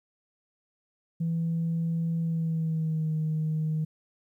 sine tone with pitch glide, 165.5 to 156.21 Hz, E3 to D#3, +7 to +7 cents, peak -24 dBFS, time 1.2-3.85 s, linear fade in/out 10 ms, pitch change -100 cents, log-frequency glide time 2.19-3.14 s, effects tanh soft clip ceiling -22 dBFS + 11-bit

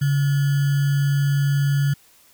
sine tone with sample-and-hold, 141 Hz, C#3, 30 cents sharp, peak -16 dBFS, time 0.01-1.94 s, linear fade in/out 10 ms, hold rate 1575 Hz, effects white hiss -54 dBFS RMS until 2.33 s

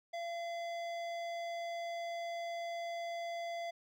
sine tone with hard clipping, 682 Hz, F5, 41 cents flat, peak -40 dBFS, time 0.13-3.71 s, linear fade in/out 10 ms, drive 14 dB, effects none

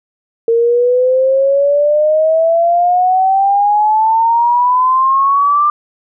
sine exponential sweep, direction up, 457.1 to 1193 Hz, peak -8 dBFS, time 0.48-5.7 s, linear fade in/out 2 ms, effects none

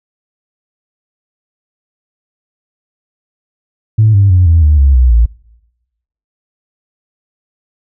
sine tone with pitch steps, 109 / 99.38 / 90.6 / 82.61 / 75.31 / 68.67 / 62.6 / 57.08 Hz, A2 / G2 / F#2 / E2 / D2 / C#2 / B1 / A#1, -16 / +24 / -36 / +4 / +44 / -16 / +24 / -36 cents, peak -3 dBFS, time 3.98-5.26 s, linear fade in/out 10 ms, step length 160 ms, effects noise-tail reverb RT60 1.0 s tail -25 dB re dry + tanh soft clip ceiling 0 dBFS

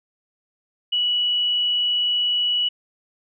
sine tone, 2939 Hz, F#7, 12 cents flat, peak -18 dBFS, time 0.92-2.69 s, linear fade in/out 10 ms, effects none

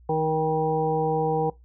harmonic tone with a mistuned harmonic, 157.6 Hz, D#3, 23 cents sharp, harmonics 1 / 2 / 3 / 5 / 6, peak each -28 / -33 / -24 / -26 / -34 dBFS, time 0.09-1.5 s, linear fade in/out 5 ms, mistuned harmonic 6, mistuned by +34 cents, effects noise-tail reverb RT60 0.2 s tail -22 dB re dry + added 60 Hz sine -49 dBFS peak until 1.64 s

